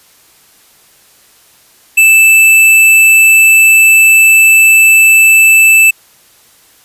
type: tone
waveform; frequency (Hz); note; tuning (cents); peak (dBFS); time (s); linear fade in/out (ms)
square; 2639; E7; +1; -3; 1.97-5.91; 10
effects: white hiss -45 dBFS RMS until 6.84 s + resampled to 32000 Hz